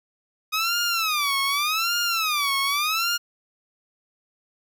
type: tone with vibrato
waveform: 15% pulse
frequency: 1244.5 Hz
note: D#6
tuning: in tune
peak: -15 dBFS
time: 0.52-3.18 s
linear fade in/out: 20 ms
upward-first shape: sine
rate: 0.85 Hz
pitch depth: 220 cents each way
effects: none